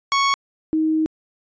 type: tone pair in turn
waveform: sawtooth / sine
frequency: 1108.7 / 314.9 Hz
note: C#6 / D#4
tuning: 0 / +21 cents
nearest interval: octave + minor seventh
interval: 2179 cents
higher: first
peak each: -12 / -16 dBFS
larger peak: first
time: 0.12-0.34 / 0.73-1.06 s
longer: second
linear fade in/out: 0 ms
effects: resampled to 16000 Hz